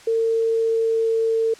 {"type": "tone with pitch glide", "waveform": "sine", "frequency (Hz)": [453.2, 450.6], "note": ["A#4", "A4"], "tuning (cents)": [-49, 41], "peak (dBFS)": -17, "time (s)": [0.07, 1.54], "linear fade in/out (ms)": 5, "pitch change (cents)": -10, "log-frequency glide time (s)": [0.4, 1.23], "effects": ["white hiss -46 dBFS RMS until 1.59 s", "low-pass 7000 Hz 12 dB/octave"]}